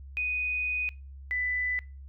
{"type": "tone pair in turn", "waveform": "sine", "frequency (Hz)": [2489, 1992.7], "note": ["D#7", "B6"], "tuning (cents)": [0, 15], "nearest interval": "major third", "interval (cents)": 385, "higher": "first", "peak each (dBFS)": -27, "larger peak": "neither", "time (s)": [[0.17, 0.89], [1.31, 1.79]], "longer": "first", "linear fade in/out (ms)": 0, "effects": ["noise-tail reverb RT60 0.3 s tail -23 dB re dry", "added 68 Hz sine -42 dBFS peak until 2.08 s"]}